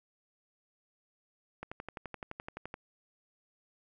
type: click train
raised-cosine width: 0.5 ms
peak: -25 dBFS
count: 14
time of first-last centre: 1.63-2.741 s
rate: 11.7 Hz
effects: none